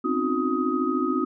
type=tone cluster; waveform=sine; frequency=255.2 / 269.3 / 307.8 / 360.4 / 1256 Hz; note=C4 / C#4 / D#4 / F#4 / D#6; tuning=-43 / -50 / -19 / -45 / +16 cents; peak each=-28 dBFS; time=0.04-1.25 s; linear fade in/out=10 ms; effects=none